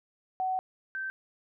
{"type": "tone pair in turn", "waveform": "sine", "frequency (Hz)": [750, 1552.9], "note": ["F#5", "G6"], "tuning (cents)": [23, -17], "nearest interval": "octave + minor second", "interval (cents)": 1260, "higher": "second", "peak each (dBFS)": [-27, -32], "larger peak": "first", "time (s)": [[0.4, 0.59], [0.95, 1.1]], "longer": "first", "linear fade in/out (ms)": 0, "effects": []}